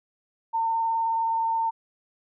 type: tone with vibrato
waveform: sine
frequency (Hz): 907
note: A#5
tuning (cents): -48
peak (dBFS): -22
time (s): 0.53-1.71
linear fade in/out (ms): 20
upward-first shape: triangle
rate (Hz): 19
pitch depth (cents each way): 17
effects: none